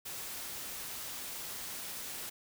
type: noise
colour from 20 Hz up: white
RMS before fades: -42 dBFS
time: 0.05-2.3 s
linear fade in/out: 10 ms
effects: none